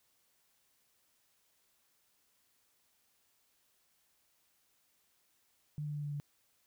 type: tone with pitch steps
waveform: sine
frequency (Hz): 149.3 / 148.18 / 147.07 / 145.97 / 144.88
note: D3 / D3 / D3 / D3 / D3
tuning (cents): +29 / +16 / +3 / -10 / -23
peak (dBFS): -36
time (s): 5.78-6.2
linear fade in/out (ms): 0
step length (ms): 84
effects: white hiss -74 dBFS RMS until 6.66 s